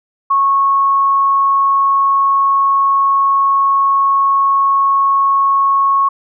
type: tone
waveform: sine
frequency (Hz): 1100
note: C#6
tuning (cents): -14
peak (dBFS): -9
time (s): 0.3-6.09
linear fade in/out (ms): 10
effects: none